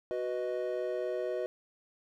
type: chord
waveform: triangle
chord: B major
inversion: second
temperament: equal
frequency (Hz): 370 / 493.9 / 622.3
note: F#4 / B4 / D#5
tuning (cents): 0 / 0 / 0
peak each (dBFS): -34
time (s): 0.11-1.46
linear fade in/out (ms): 0
effects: none